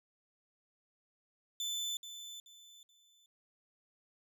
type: tone with echo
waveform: 30% pulse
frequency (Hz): 3517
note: A7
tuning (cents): -1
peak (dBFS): -33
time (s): 1.6-1.97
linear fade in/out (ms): 2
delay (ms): 430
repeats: 3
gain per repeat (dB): -10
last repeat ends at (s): 3.26
effects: none